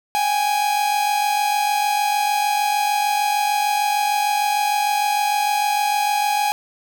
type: tone pair together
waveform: 45% pulse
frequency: 784 / 830.6 Hz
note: G5 / G#5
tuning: 0 / 0 cents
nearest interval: minor second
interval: 100 cents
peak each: -25 / -18 dBFS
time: 0.15-6.52 s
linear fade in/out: 0 ms
effects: none